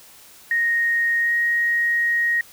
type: tone with pitch glide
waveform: sine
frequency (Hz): 1864.7 to 1878.8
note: A#6 to A#6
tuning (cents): 0 to +13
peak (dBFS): -17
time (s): 0.51-2.41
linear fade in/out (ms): 2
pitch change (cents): +13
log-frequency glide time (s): 1.21-1.33
effects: white hiss -47 dBFS RMS until 2.52 s